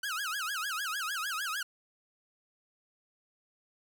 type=tone with vibrato; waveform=sawtooth; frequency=1444 Hz; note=F#6; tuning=43 cents flat; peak=-29 dBFS; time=0.03-1.63 s; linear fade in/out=5 ms; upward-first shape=sine; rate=6.6 Hz; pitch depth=260 cents each way; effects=11-bit